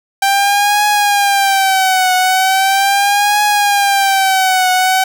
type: tone with vibrato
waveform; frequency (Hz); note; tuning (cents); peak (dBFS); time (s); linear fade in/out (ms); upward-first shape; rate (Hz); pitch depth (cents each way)
sawtooth; 784; G5; 0; -6; 0.22-5.04; 5; triangle; 0.39; 110
effects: none